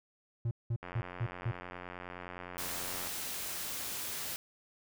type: tone bursts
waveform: triangle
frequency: 116.54 Hz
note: A#2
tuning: in tune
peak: -28 dBFS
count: 5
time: 0.45-1.515 s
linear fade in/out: 5 ms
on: 61 ms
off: 190 ms
type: click train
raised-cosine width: 0.5 ms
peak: -28 dBFS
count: 202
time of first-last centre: 0.83-3.071 s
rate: 89.7 Hz
type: noise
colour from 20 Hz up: white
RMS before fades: -39 dBFS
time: 2.58-4.36 s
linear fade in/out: 0 ms
effects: none